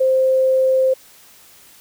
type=tone; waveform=sine; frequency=523.3 Hz; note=C5; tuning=in tune; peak=-12 dBFS; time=0-0.94 s; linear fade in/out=10 ms; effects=white hiss -47 dBFS RMS until 1.8 s